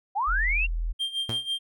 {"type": "linear sweep", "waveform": "sine", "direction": "up", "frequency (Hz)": [737, 2792], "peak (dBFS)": -23, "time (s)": [0.15, 0.67], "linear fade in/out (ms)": 20}
{"type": "tone", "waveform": "sine", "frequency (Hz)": 41.27, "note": "E1", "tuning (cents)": 3, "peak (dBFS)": -25, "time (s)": [0.27, 0.93], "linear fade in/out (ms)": 20}
{"type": "tone with tremolo", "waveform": "triangle", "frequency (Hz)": 3183, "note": "G7", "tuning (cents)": 26, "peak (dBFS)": -23, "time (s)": [0.99, 1.59], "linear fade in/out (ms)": 20, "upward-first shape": "sine", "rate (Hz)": 6.1, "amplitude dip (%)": 80}
{"type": "tone with exponential decay", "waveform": "sawtooth", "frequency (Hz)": 115.6, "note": "A#2", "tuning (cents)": -14, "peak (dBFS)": -23, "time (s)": [1.29, 1.46], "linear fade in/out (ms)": 0, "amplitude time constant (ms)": 36}
{"effects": []}